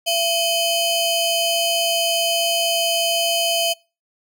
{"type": "ring-modulated tone", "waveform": "sawtooth", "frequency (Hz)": 1864.7, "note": "A#6", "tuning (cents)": 0, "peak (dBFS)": -11, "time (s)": [0.06, 3.74], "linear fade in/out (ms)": 20, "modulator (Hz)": 1190, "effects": ["noise-tail reverb RT60 0.3 s tail -24 dB re dry"]}